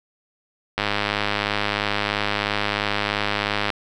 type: click train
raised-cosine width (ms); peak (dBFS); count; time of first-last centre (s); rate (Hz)
0.3; -5; 302; 0.78-3.702; 103
effects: none